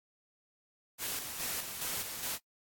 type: noise with tremolo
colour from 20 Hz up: white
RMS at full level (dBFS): -36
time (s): 0.98-2.39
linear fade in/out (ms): 50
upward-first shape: square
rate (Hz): 2.4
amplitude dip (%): 45
effects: noise-tail reverb RT60 0.1 s tail -23 dB re dry + AAC 64 kbps